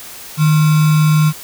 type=tone with sample-and-hold; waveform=sine; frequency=154.3 Hz; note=D#3; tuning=14 cents flat; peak=-8 dBFS; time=0.37-1.33 s; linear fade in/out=50 ms; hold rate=1225 Hz; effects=white hiss -33 dBFS RMS until 1.43 s